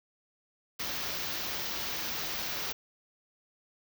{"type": "band-stop noise", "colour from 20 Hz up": "white", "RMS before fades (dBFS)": -35, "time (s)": [0.79, 2.73], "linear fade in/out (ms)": 10, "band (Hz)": [6200, 15000], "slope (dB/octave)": 48, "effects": []}